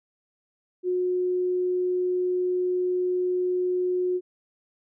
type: tone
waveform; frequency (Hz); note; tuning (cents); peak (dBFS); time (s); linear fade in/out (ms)
sine; 362.8; F#4; -34; -22; 0.83-4.21; 50
effects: none